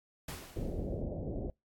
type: noise with exponential decay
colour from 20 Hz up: pink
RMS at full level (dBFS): -41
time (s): 0.28-1.02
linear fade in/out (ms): 5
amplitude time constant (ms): 160
type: low-pass noise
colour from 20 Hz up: pink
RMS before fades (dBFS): -37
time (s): 0.56-1.5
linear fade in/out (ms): 2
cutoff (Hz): 640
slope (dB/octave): 48
effects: noise-tail reverb RT60 0.2 s tail -26 dB re dry + AAC 64 kbps